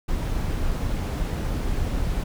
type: noise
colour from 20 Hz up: brown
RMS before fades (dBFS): -25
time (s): 0.08-2.24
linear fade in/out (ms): 10
effects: none